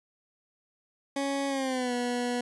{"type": "tone with pitch glide", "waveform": "20% pulse", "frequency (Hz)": [277.2, 244.1], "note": ["C#4", "B3"], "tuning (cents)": [0, -20], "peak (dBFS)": -23, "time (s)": [1.16, 2.41], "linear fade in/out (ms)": 5, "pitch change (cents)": -220, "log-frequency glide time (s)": [1.48, 1.93], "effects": ["resampled to 24000 Hz"]}